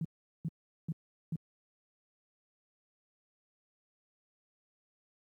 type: tone bursts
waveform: sine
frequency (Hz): 161.7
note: E3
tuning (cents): -33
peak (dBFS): -31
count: 4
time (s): 0.01-1.358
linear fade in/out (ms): 2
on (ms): 37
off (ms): 400
effects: high-pass 100 Hz 12 dB/octave + 12-bit